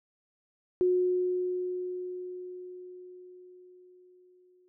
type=tone with exponential decay; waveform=sine; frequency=363 Hz; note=F#4; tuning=33 cents flat; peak=-21 dBFS; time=0.81-4.68 s; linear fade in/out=0 ms; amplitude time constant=840 ms; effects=none